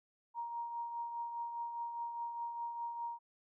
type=tone with tremolo; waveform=sine; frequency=939 Hz; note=A#5; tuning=12 cents sharp; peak=-36 dBFS; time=0.34-3.19 s; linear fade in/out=50 ms; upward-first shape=triangle; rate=4.9 Hz; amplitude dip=50%; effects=none

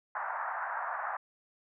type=band-pass noise; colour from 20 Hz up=pink; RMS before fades=-36 dBFS; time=0.15-1.17 s; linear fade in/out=5 ms; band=700 to 1700 Hz; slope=48 dB/octave; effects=none

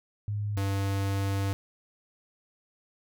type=tone pair in turn; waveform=sine / square; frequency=103.83 / 98.34 Hz; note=G#2 / G2; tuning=0 / +6 cents; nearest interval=minor second; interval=94 cents; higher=first; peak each=-28 / -27 dBFS; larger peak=second; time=0.28-0.57 / 0.57-1.53 s; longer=second; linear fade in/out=0 ms; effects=none

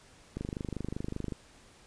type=click train; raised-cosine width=3 ms; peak=-22 dBFS; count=25; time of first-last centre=0.37-1.322 s; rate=25.2 Hz; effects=pink hiss -58 dBFS RMS until 1.86 s + resampled to 22050 Hz

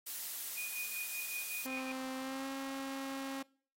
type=noise; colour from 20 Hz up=blue; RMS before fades=-41 dBFS; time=0.06-1.67 s; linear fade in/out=10 ms
type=tone with tremolo; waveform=sine; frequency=2465 Hz; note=D#7; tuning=17 cents flat; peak=-37 dBFS; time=0.57-1.92 s; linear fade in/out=5 ms; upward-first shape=triangle; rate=5.3 Hz; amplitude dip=90%
type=tone with pitch glide; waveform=sawtooth; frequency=261.6 to 270.5 Hz; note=C4 to C#4; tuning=0 to -42 cents; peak=-35 dBFS; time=1.65-3.43 s; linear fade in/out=10 ms; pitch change=+58 cents; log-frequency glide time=2.17-2.47 s
effects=noise-tail reverb RT60 0.5 s tail -23 dB re dry + AAC 48 kbps

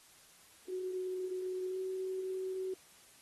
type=tone with pitch glide; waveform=sine; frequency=370 to 376 Hz; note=F#4 to F#4; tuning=0 to +28 cents; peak=-35 dBFS; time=0.68-2.74 s; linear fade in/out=5 ms; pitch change=+28 cents; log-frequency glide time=1.69-1.77 s; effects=white hiss -61 dBFS RMS until 3.21 s + AAC 32 kbps

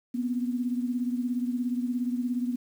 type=beating tone pair; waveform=sine; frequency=243.2 / 260.2 Hz; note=B3 / C4; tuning=-26 / -9 cents; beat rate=17 Hz; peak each=-27 / -33 dBFS; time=0.14-2.56 s; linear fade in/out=10 ms; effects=9-bit

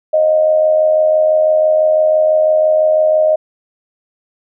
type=tone with amplitude modulation; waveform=sine; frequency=622.3 Hz; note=D#5; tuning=in tune; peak=-6 dBFS; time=0.13-3.36 s; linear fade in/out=10 ms; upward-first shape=sine; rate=86 Hz; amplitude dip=50%; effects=none

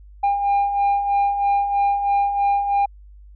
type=beating tone pair; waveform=sine; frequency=801 / 804.1 Hz; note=G5 / G5; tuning=+37 / +44 cents; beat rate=3.1 Hz; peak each=-22 / -15 dBFS; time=0.23-2.86 s; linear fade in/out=10 ms; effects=tanh soft clip ceiling -14 dBFS + added 50 Hz sine -41 dBFS peak until 3.35 s

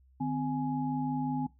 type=tone cluster; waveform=sine; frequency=152.1 / 257.6 / 836 Hz; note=D#3 / C4 / G#5; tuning=-39 / -27 / +11 cents; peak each=-35 / -31 / -36 dBFS; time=0.2-1.47 s; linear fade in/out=10 ms; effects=noise-tail reverb RT60 0.2 s tail -18 dB re dry + added 65 Hz sine -59 dBFS peak until 1.59 s

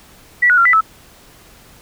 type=tone with pitch steps; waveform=sine; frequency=1952 / 1462 / 1377 / 1985 / 1306 Hz; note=B6 / F#6 / F6 / B6 / E6; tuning=-21 / -21 / -25 / +8 / -17 cents; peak=-8 dBFS; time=0.42-0.81 s; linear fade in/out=10 ms; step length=78 ms; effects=pink hiss -45 dBFS RMS until 1.81 s

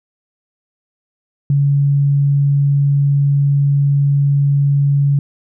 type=tone; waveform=sine; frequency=141.3 Hz; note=C#3; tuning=34 cents sharp; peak=-10 dBFS; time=1.5-5.19 s; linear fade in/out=2 ms; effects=none

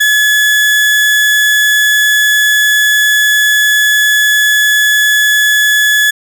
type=tone; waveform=35% pulse; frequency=1707 Hz; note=G#6; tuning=47 cents sharp; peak=-5 dBFS; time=0-6.11 s; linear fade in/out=10 ms; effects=none

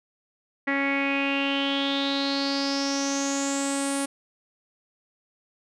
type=tone with low-pass filter sweep; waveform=sawtooth; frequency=277.2 Hz; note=C#4; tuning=in tune; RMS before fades=-26 dBFS; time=0.67-4.06 s; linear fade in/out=10 ms; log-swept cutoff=2000 to 9500 Hz; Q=7.8; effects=none

